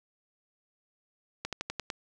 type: slowing click train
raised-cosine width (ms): 0.2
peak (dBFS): -16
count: 6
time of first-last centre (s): 1.45-1.902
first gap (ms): 77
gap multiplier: 1.08
effects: none

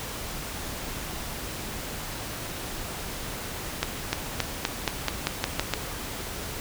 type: accelerating click train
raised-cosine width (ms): 0.2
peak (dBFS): -6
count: 10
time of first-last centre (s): 3.83-5.737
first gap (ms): 300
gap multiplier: 0.91
effects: pink hiss -35 dBFS RMS until 6.6 s

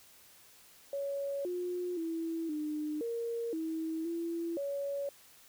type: tone with pitch steps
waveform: sine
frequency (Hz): 559 / 356.9 / 328.7 / 302.8 / 465.5 / 321.6 / 336.4 / 562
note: C#5 / F4 / E4 / D#4 / A#4 / E4 / E4 / C#5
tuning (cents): +14 / +38 / -5 / -47 / -2 / -43 / +35 / +24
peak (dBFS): -33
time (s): 0.93-5.09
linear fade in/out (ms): 2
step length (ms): 520
effects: white hiss -59 dBFS RMS until 5.48 s

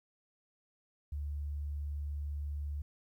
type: tone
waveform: sine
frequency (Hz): 72.8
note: D2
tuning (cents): -15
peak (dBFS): -35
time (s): 1.12-2.82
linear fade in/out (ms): 5
effects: 12-bit

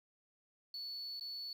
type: tone with dropouts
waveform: sine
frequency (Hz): 4435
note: C#8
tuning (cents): 0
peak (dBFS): -40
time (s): 0.74-1.53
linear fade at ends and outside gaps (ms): 2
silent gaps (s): 1.197-1.209
effects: tanh soft clip ceiling -38 dBFS + 11-bit

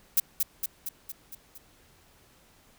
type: noise with echo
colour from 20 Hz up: violet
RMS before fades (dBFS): -21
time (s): 0.17-0.2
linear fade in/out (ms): 5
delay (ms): 230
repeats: 6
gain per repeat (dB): -4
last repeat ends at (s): 1.58
effects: pink hiss -60 dBFS RMS until 2.78 s

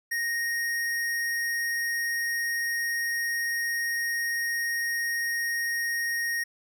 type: tone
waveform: square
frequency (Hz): 1864.7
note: A#6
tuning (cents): 0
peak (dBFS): -27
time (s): 0.11-6.44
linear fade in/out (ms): 10
effects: none

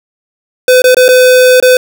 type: tone with dropouts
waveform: square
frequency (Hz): 506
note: B4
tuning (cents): +42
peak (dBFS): -3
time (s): 0.68-1.77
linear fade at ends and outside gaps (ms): 2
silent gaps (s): 0.82-0.841 / 0.946-0.968 / 1.082-1.088 / 1.601-1.625
effects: none

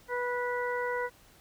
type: harmonic tone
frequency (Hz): 490.2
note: B4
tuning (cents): -13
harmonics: 1 / 2 / 3 / 4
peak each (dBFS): -32 / -35 / -37 / -38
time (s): 0.08-1.1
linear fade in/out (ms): 50
effects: pink hiss -59 dBFS RMS until 1.4 s

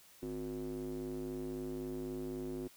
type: tone with band-pass filter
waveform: square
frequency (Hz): 51.91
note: G#1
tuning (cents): 0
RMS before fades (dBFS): -41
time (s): 0.22-2.68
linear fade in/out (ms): 10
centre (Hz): 320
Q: 8.3
effects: white hiss -61 dBFS RMS until 2.76 s

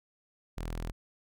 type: tone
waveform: sawtooth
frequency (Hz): 41.2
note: E1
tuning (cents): 0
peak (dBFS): -31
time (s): 0.57-0.92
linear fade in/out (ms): 10
effects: none

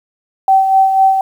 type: tone with tremolo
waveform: sine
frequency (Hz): 770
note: G5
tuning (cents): -31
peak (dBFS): -5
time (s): 0.48-1.21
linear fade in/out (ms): 2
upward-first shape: sine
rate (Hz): 4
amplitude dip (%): 50
effects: 7-bit

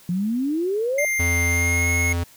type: exponential sweep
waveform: sine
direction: up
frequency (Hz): 170 to 612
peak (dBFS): -20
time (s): 0.09-1.05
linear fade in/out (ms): 2
type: tone with pitch glide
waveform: square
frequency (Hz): 2100 to 2169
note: C7 to C#7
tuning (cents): +6 to -38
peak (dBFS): -21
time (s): 0.98-2.13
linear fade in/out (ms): 5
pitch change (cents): +56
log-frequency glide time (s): 1.48-1.9
type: tone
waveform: square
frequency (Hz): 86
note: F2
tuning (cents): -26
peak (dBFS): -22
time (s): 1.19-2.24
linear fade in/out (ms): 10
effects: white hiss -50 dBFS RMS until 2.36 s

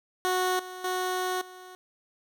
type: tone with level steps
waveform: 15% pulse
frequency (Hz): 367.8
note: F#4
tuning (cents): -10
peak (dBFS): -18 / -32 / -21 / -38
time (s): 0.25-1.75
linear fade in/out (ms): 0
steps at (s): 0.59 / 0.84 / 1.41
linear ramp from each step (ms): 5
effects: none

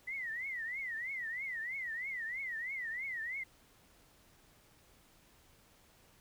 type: tone with vibrato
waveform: sine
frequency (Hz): 1975.5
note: B6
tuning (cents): 0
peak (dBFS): -37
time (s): 0.07-3.44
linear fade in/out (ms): 10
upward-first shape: triangle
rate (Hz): 3.1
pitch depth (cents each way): 210
effects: pink hiss -65 dBFS RMS until 6.2 s

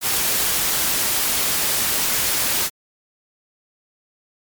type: noise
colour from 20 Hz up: white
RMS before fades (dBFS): -20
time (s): 0.01-2.7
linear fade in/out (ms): 50
effects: MP3 96 kbps

